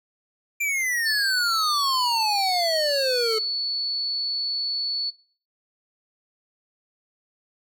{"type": "exponential sweep", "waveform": "square", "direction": "down", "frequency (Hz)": [2384, 430.5], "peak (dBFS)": -23, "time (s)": [0.6, 3.39], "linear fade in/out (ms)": 10}
{"type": "tone", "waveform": "sine", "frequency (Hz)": 4435, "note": "C#8", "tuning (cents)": 0, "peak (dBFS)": -23, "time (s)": [1.05, 5.11], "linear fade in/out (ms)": 20}
{"effects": ["noise-tail reverb RT60 0.5 s tail -23 dB re dry"]}